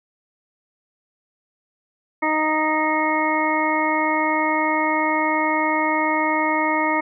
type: harmonic tone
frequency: 310.5 Hz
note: D#4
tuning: 3 cents flat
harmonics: 1 / 2 / 3 / 4 / 6 / 7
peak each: -24 / -26 / -22 / -27 / -27 / -25 dBFS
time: 2.22-7.01 s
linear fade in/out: 10 ms
effects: none